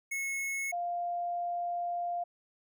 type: tone pair in turn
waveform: square / sine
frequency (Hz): 2186 / 698.6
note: C#7 / F5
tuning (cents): -25 / 0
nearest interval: octave + minor sixth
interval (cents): 1975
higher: first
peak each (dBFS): -33 / -31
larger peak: second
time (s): 0.11-0.72 / 0.72-2.24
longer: second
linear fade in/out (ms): 10
effects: none